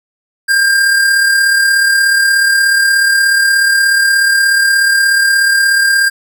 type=tone with amplitude modulation; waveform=square; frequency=1600 Hz; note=G6; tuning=35 cents sharp; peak=-7 dBFS; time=0.48-6.1 s; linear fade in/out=20 ms; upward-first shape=sine; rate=36.7 Hz; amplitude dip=35%; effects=none